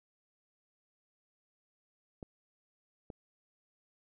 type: clicks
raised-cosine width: 2 ms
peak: -30 dBFS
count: 2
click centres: 2.228 / 3.102 s
effects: none